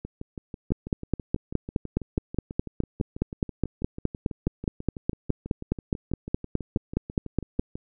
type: two click trains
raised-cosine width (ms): 3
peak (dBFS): -10 / -22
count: 34 / 48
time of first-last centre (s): 0.72-7.595 / 0.05-7.755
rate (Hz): 4.8 / 6.1
effects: none